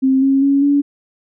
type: tone with pitch steps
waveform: sine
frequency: 264.8 / 271.3 / 278 / 284.8 Hz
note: C4 / C#4 / C#4 / C#4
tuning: +21 / -37 / +5 / +47 cents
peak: -10 dBFS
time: 0.02-0.82 s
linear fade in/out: 20 ms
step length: 200 ms
effects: none